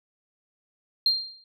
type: tone with exponential decay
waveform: sine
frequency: 4190 Hz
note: C8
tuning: 2 cents sharp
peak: -15 dBFS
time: 1.06-1.44 s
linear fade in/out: 2 ms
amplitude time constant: 81 ms
effects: tanh soft clip ceiling -13 dBFS